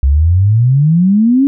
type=exponential sweep; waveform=sine; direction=up; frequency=65 to 284.5 Hz; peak=-6 dBFS; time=0.03-1.47 s; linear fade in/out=0 ms; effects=none